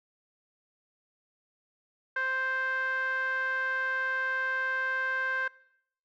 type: tone with low-pass filter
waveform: 5% pulse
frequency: 523.3 Hz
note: C5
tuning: in tune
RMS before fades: -30 dBFS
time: 2.16-5.48 s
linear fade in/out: 5 ms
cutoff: 1500 Hz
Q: 6.4
effects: noise-tail reverb RT60 0.7 s tail -22 dB re dry